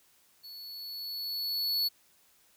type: tone with level ramp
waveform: square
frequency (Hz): 4416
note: C#8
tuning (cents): -7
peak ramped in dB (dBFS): -45 to -26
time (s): 0.43-1.89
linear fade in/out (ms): 20
effects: white hiss -65 dBFS RMS until 2.56 s